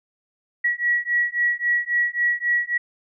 sine beating tone pair, 1922 / 1925.7 Hz, B6 / B6, -48 / -44 cents, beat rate 3.7 Hz, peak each -22 dBFS, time 0.64-2.78 s, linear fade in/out 10 ms, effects none

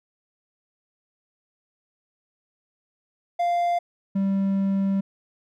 triangle tone pair in turn, 696 / 195.31 Hz, F5 / G3, -6 / -6 cents, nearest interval octave + minor seventh, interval 2200 cents, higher first, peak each -18 dBFS, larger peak neither, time 3.39-3.79 / 4.15-5.01 s, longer second, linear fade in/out 10 ms, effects none

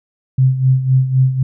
sine tone with tremolo, 130.81 Hz, C3, in tune, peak -7 dBFS, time 0.38-1.43 s, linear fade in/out 5 ms, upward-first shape sine, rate 3.9 Hz, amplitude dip 70%, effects none

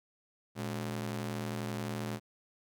sawtooth ring-modulated tone, 162.5 Hz, E3, 24 cents flat, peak -28 dBFS, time 0.55-2.2 s, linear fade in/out 50 ms, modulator 45.2 Hz, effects none

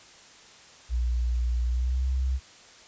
sine tone with pitch glide, 60 to 65.05 Hz, B1 to C2, -49 to -9 cents, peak -23 dBFS, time 0.89-2.4 s, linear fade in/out 50 ms, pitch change +140 cents, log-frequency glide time 1.65-2.05 s, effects white hiss -51 dBFS RMS until 2.87 s + resampled to 16000 Hz

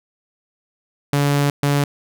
sawtooth tone bursts at uneven times, 143 Hz, D3, 46 cents flat, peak -11 dBFS, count 2, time 1.13-1.5 / 1.63-1.84 s, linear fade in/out 2 ms, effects none

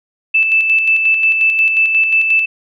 sine tone with tremolo, 2637 Hz, E7, in tune, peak -8 dBFS, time 0.34-2.46 s, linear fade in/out 10 ms, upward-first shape square, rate 5.6 Hz, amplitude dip 40%, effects none

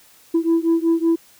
sine beating tone pair, 329.1 / 334.4 Hz, E4 / E4, -3 / +25 cents, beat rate 5.3 Hz, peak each -16 / -17 dBFS, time 0.34-1.16 s, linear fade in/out 10 ms, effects tanh soft clip ceiling -11 dBFS + white hiss -51 dBFS RMS until 1.39 s

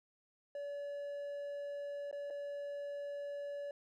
triangle tone with dropouts, 572 Hz, D5, 46 cents flat, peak -38 dBFS, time 0.55-3.71 s, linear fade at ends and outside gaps 2 ms, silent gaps 2.113-2.127 / 2.302-2.306 s, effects none

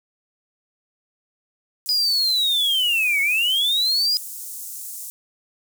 pink high-pass noise, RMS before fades -34 dBFS, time 1.86-5.1 s, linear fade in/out 0 ms, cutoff 7400 Hz, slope 24 dB/octave
sine linear two-way sweep, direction down then up, 4978 to 2174 to 4978 Hz, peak -17 dBFS, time 1.89-4.17 s, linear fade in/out 0 ms, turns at 3.21 s
effects none

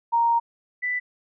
sine tone pair in turn, 932.3 / 1985.8 Hz, A#5 / B6, 0 / +9 cents, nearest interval octave + minor second, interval 1309 cents, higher second, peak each -17 / -23 dBFS, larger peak first, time 0.12-0.4 / 0.82-1 s, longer first, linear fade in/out 20 ms, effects none

